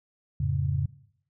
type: chord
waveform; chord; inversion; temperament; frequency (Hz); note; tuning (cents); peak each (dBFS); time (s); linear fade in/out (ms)
sine; F augmented; none; equal with one note detuned; 87.31 / 107.67 / 138.59; F2 / A2 / C#3; 0 / -37 / 0; -29 / -30 / -26; 0.4-0.86; 5
effects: noise-tail reverb RT60 0.7 s tail -18 dB re dry